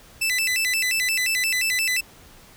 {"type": "tone with vibrato", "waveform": "sawtooth", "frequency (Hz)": 2300, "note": "D7", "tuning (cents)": -37, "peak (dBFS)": -17, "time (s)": [0.21, 2.01], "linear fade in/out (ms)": 10, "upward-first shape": "square", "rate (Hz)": 5.7, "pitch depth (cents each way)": 240, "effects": ["pink hiss -49 dBFS RMS until 2.56 s"]}